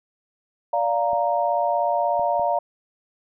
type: chord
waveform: sine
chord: Bb major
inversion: first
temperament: just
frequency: 582.7 / 699.2 / 932.3 Hz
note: D5 / F5 / Bb5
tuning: -14 / +2 / 0 cents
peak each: -24 / -22 / -24 dBFS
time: 0.73-2.59 s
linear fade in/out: 5 ms
type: clicks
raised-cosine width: 3 ms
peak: -29 dBFS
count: 3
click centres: 1.132 / 2.195 / 2.396 s
effects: none